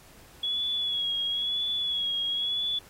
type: tone with vibrato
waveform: sine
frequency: 3362 Hz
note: G#7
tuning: 20 cents sharp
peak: -26 dBFS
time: 0.43-2.79 s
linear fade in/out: 5 ms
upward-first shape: sine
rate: 0.99 Hz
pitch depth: 43 cents each way
effects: pink hiss -54 dBFS RMS until 2.89 s + AAC 48 kbps